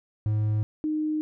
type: tone pair in turn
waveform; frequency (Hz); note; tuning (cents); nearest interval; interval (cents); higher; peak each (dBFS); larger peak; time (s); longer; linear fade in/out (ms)
triangle / sine; 106.9 / 307.5; A2 / D#4; -49 / -20; octave + tritone; 1829; second; -20 / -24; first; 0.26-0.63 / 0.84-1.21; neither; 0
effects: none